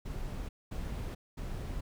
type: noise bursts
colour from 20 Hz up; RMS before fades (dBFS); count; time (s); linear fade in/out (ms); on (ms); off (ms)
brown; -38; 3; 0.05-1.81; 10; 440; 220
effects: none